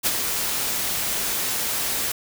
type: noise with ADSR envelope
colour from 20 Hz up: white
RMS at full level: -19 dBFS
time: 0.03-2.12 s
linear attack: 35 ms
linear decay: 38 ms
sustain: -6 dB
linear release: 4 ms
effects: none